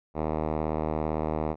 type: tone with low-pass filter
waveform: 5% pulse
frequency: 77.78 Hz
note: D#2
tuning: in tune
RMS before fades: -29 dBFS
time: 0.14-1.56 s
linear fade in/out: 50 ms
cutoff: 990 Hz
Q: 0.75
effects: none